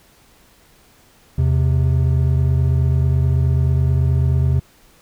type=tone pair together; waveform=triangle; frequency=81.53 / 130.81 Hz; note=E2 / C3; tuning=-19 / 0 cents; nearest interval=minor sixth; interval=819 cents; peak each=-14 dBFS; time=1.38-4.6 s; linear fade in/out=5 ms; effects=pink hiss -52 dBFS RMS until 5.01 s